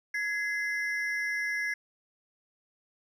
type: ring-modulated tone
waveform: triangle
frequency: 1864.7 Hz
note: A#6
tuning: in tune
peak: -24 dBFS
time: 0.14-1.74 s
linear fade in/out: 5 ms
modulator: 190 Hz
effects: none